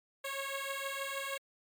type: beating tone pair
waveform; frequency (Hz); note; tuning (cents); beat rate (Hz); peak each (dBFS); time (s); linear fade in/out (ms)
10% pulse; 545 / 551.4; C#5 / C#5; -29 / -9; 6.4; -31; 0.24-1.38; 10
effects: MP3 96 kbps